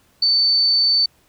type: tone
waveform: sine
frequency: 4531 Hz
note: C#8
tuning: 37 cents sharp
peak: -13 dBFS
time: 0.22-1.06 s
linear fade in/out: 5 ms
effects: pink hiss -58 dBFS RMS until 1.28 s